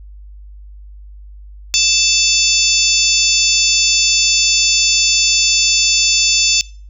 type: harmonic tone with a mistuned harmonic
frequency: 880 Hz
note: A5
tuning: in tune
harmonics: 3 / 4 / 5 / 6 / 7 / 8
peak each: -18 / -18 / -18 / -18 / -18 / -18 dBFS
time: 1.74-6.61 s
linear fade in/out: 0 ms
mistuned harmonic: 5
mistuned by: +64 cents
effects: noise-tail reverb RT60 0.4 s tail -22 dB re dry + added 50 Hz sine -33 dBFS peak until 6.89 s